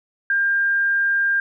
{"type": "tone", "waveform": "sine", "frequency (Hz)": 1600, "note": "G6", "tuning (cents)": 35, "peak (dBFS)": -16, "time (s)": [0.3, 1.4], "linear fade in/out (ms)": 2, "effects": []}